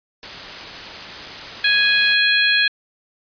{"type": "noise", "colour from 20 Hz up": "white", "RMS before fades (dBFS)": -32, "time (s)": [0.23, 2.14], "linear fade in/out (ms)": 0}
{"type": "harmonic tone", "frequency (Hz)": 830.6, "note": "G#5", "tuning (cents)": 0, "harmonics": [2, 3, 4, 5], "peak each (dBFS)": [-17, -19, -20, -21], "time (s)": [1.64, 2.68], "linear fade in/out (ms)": 5}
{"effects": ["resampled to 11025 Hz"]}